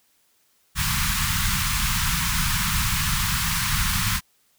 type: band-stop noise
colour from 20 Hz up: pink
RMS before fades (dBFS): -23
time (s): 0.75-4.21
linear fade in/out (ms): 50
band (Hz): 200 to 980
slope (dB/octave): 48
effects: white hiss -64 dBFS RMS until 4.58 s